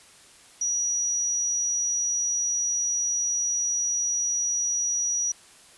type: tone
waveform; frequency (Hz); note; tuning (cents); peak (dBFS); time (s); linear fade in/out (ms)
sine; 5810; F#8; -32; -23; 0.61-5.32; 5
effects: white hiss -52 dBFS RMS until 5.77 s + resampled to 24000 Hz